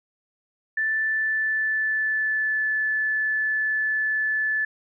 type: tone with pitch glide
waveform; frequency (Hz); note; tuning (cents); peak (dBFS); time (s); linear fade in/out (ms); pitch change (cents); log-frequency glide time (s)
sine; 1760 to 1737.8; A6 to A6; 0 to -22; -21; 0.77-4.65; 5; -22; 1.05-2.66
effects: none